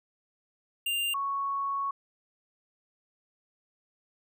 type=tone pair in turn; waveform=square / sine; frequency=2794 / 1108.8 Hz; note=F7 / C#6; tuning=0 / 0 cents; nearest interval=octave + major third; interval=1600 cents; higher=first; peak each=-28 dBFS; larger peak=neither; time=0.86-1.14 / 1.14-1.91 s; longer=second; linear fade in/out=5 ms; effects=none